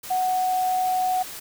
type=tone in noise; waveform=sine; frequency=740 Hz; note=F#5; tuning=in tune; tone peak=-20 dBFS; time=0.1-1.23 s; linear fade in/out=10 ms; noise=white; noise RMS=-37 dBFS; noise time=0.03-1.4 s; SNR=+14 dB; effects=none